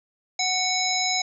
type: harmonic tone with a mistuned harmonic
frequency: 741 Hz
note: F#5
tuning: 2 cents sharp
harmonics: 1 / 3 / 5 / 7 / 9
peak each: -28 / -28 / -28 / -28 / -28 dBFS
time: 0.39-1.22 s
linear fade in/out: 5 ms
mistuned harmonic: 5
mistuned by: +110 cents
effects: none